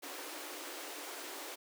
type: high-pass noise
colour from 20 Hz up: pink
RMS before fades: -45 dBFS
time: 0.02-1.56 s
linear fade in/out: 20 ms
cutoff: 280 Hz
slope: 96 dB/octave
effects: none